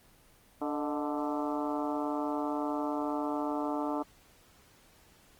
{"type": "harmonic tone with a mistuned harmonic", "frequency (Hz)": 146.83, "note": "D3", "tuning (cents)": 0, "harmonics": [2, 3, 4, 5, 6, 7, 8, 9], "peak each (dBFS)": [-33, -41, -38, -40, -38, -44, -42, -46], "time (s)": [0.61, 4.03], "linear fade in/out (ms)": 10, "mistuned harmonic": 4, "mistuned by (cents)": 64, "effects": ["pink hiss -61 dBFS RMS until 5.39 s", "Opus 24 kbps"]}